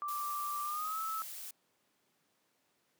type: tone with pitch glide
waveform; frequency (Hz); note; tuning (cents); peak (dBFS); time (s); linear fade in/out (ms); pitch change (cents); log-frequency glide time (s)
sine; 1174.7 to 1303.4; D6 to E6; 0 to -20; -35; 0.02-1.22; 0; +180; 0.63-0.99
type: noise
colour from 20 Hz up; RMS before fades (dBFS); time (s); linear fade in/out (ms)
blue; -45; 0.08-1.51; 5
effects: pink hiss -75 dBFS RMS until 2.99 s + high-pass 200 Hz 12 dB/octave